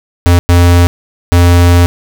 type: tone bursts at uneven times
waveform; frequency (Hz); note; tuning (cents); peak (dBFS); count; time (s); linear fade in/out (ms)
square; 87.31; F2; 0; -4; 3; 0.26-0.39 / 0.49-0.87 / 1.32-1.86; 0
effects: none